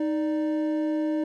triangle tone pair together, 311.1 / 589.5 Hz, D#4 / D5, 0 / +6 cents, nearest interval major seventh, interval 1106 cents, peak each -22 / -30 dBFS, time 0-1.24 s, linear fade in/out 5 ms, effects none

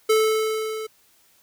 square tone with level ramp, 436.8 Hz, A4, 13 cents flat, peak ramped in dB -15 to -30 dBFS, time 0.09-0.87 s, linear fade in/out 10 ms, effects white hiss -59 dBFS RMS until 1.42 s

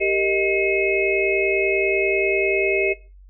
sine tone cluster, 392 / 462.2 / 625 / 2155 / 2558 Hz, G4 / A#4 / D#5 / C#7 / D#7, 0 / -15 / +8 / -49 / +47 cents, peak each -21 / -28 / -25 / -25 / -24 dBFS, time 0-2.94 s, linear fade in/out 20 ms, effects noise-tail reverb RT60 0.3 s tail -18 dB re dry + added 47 Hz sine -43 dBFS peak until 3.29 s

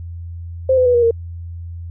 sine tone with pitch steps, 523.3 / 507.2 / 491.7 / 476.6 / 461.9 Hz, C5 / B4 / B4 / A#4 / A#4, 0 / +46 / -8 / +38 / -16 cents, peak -10 dBFS, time 0.69-1.11 s, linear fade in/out 5 ms, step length 84 ms, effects added 85 Hz sine -27 dBFS peak until 1.9 s

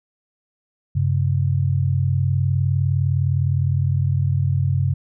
sine tone pair together, 95.74 / 135.4 Hz, G2 / C#3, -40 / -40 cents, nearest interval tritone, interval 600 cents, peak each -19 dBFS, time 0.95-4.94 s, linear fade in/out 10 ms, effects none

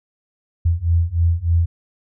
sine beating tone pair, 82.8 / 86.1 Hz, E2 / F2, +8 / -24 cents, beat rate 3.3 Hz, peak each -18 / -17 dBFS, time 0.65-1.66 s, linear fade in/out 10 ms, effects none

